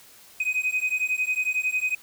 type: beating tone pair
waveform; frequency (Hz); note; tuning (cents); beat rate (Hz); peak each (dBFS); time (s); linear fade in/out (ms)
triangle; 2503 / 2514; D#7 / D#7; +10 / +17; 11; -24; 0.4-1.95; 5
effects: tanh soft clip ceiling -14 dBFS + white hiss -51 dBFS RMS until 2.02 s